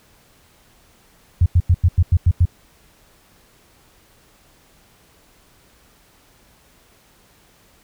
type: tone bursts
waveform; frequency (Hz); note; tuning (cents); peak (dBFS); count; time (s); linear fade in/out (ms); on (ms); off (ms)
sine; 87.31; F2; 0; -9; 8; 1.41-2.454; 5; 50; 92
effects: pink hiss -54 dBFS RMS until 7.83 s